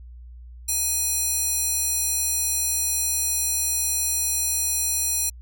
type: tone with high-pass filter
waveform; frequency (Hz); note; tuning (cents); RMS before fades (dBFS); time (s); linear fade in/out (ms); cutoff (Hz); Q
square; 830.6; G#5; 0; -24; 0.68-5.3; 10; 7500; 1.6
effects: added 60 Hz sine -39 dBFS peak until 5.41 s